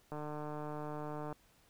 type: click train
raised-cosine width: 1 ms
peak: -29 dBFS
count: 182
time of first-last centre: 0.12-1.327 s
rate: 150 Hz
effects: pink hiss -68 dBFS RMS until 1.69 s